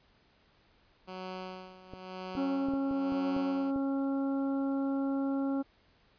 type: tone with tremolo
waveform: 10% pulse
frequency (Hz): 185.6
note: F#3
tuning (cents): +6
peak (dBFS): -30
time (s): 1.07-3.72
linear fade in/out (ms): 20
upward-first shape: sine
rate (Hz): 1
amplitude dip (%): 80
type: clicks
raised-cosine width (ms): 2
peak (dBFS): -29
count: 8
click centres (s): 1.936 / 2.352 / 2.686 / 2.737 / 2.911 / 3.122 / 3.365 / 3.761
type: harmonic tone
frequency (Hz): 273.7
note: C#4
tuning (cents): -22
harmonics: 1 / 2 / 3 / 4 / 5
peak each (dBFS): -29 / -39 / -44 / -51 / -47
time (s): 2.36-5.63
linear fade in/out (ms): 20
effects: pink hiss -66 dBFS RMS until 6.18 s + resampled to 11025 Hz